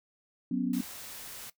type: chord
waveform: sine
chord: F# suspended fourth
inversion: none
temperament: equal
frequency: 185 / 246.9 / 277.2 Hz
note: F#3 / B3 / C#4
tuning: 0 / 0 / 0 cents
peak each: -33 / -30 / -32 dBFS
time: 0.51-0.81 s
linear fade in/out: 5 ms
type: noise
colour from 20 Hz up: white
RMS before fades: -44 dBFS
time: 0.73-1.5 s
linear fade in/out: 5 ms
effects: noise-tail reverb RT60 0.1 s tail -17 dB re dry